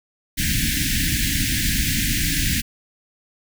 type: band-stop noise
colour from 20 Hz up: pink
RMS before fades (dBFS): -21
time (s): 0.37-2.62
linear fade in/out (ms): 20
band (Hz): 310 to 1600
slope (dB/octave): 96
effects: none